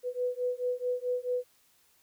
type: beating tone pair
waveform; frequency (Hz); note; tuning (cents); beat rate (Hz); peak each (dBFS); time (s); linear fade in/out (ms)
sine; 493.9 / 498.5; B4 / B4; 0 / +16; 4.6; -32 / -32; 0.03-1.45; 50
effects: white hiss -66 dBFS RMS until 2.02 s